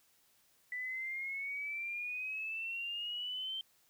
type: exponential sweep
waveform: sine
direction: up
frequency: 1977 to 3136 Hz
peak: -37 dBFS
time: 0.72-3.61 s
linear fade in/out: 2 ms
effects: white hiss -70 dBFS RMS until 3.89 s